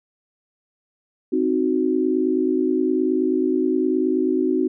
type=chord; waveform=sine; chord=C diminished; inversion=none; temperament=equal; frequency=261.6 / 311.1 / 370 Hz; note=C4 / Eb4 / Gb4; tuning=0 / 0 / 0 cents; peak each=-22 / -22 / -21 dBFS; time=1.32-4.68 s; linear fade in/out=10 ms; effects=none